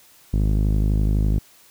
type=tone with low-pass filter; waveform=sawtooth; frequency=51.91 Hz; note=G#1; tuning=in tune; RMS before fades=-19 dBFS; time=0.33-1.39 s; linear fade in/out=10 ms; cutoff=250 Hz; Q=0.87; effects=white hiss -52 dBFS RMS until 1.7 s